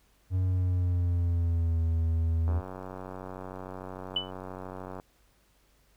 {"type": "tone with pitch glide", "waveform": "triangle", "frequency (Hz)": [92.5, 81.93], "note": ["F#2", "E2"], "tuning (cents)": [0, -10], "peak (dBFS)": -22, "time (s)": [0.3, 2.62], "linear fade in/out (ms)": 50, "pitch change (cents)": -210, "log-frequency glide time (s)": [0.45, 1.83]}
{"type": "click train", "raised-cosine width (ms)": 1, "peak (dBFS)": -26, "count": 236, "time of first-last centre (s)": [2.48, 4.999], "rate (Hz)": 93.3}
{"type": "tone with exponential decay", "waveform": "sine", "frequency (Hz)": 2990, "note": "F#7", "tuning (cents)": 17, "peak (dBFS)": -22, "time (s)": [4.16, 4.31], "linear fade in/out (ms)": 5, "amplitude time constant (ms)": 31}
{"effects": ["added 50 Hz sine -67 dBFS peak until 5.96 s", "pink hiss -67 dBFS RMS until 5.96 s"]}